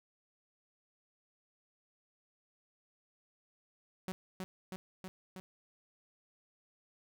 sawtooth tone with echo, 186.6 Hz, F#3, 15 cents sharp, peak -33 dBFS, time 4.08-4.12 s, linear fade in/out 0 ms, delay 320 ms, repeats 4, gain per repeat -2 dB, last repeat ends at 5.4 s, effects none

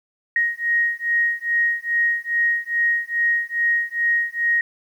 sine beating tone pair, 1875 / 1877.4 Hz, A#6 / A#6, +10 / +12 cents, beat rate 2.4 Hz, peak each -21 dBFS, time 0.36-4.61 s, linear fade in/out 2 ms, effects 9-bit

